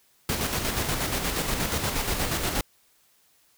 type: noise with tremolo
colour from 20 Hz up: pink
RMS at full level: -26 dBFS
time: 0.29-2.61 s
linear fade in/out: 2 ms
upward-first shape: square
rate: 8.4 Hz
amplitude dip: 40%
effects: white hiss -63 dBFS RMS until 3.57 s